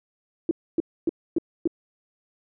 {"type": "tone bursts", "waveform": "sine", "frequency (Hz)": 332.8, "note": "E4", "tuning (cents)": 17, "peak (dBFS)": -18, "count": 5, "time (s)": [0.49, 1.675], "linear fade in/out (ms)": 2, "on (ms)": 21, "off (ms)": 270, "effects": []}